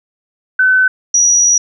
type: tone pair in turn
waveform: sine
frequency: 1516 / 5809 Hz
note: F#6 / F#8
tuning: +42 / -33 cents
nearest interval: octave + major seventh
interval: 2325 cents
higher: second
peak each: -7 dBFS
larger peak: neither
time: 0.59-0.88 / 1.14-1.58 s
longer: second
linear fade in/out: 5 ms
effects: none